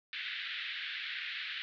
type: band-pass noise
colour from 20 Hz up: pink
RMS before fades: -40 dBFS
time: 0.13-1.62 s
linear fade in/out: 0 ms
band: 1600 to 3900 Hz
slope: 48 dB/octave
effects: none